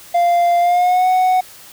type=tone with pitch glide; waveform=triangle; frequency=695 to 740.6 Hz; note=F5 to F#5; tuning=-9 to +1 cents; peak=-9 dBFS; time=0.14-1.41 s; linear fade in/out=10 ms; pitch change=+110 cents; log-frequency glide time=0.59-1.07 s; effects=white hiss -40 dBFS RMS until 1.72 s